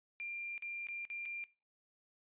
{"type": "tone with dropouts", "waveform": "sine", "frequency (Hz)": 2385, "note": "D7", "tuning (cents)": 26, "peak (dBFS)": -40, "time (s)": [0.2, 1.44], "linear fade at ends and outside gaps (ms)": 0, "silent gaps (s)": [[0.579, 0.623], [0.87, 0.886], [1.052, 1.101], [1.254, 1.258]], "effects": ["noise-tail reverb RT60 0.3 s tail -20 dB re dry", "resampled to 8000 Hz"]}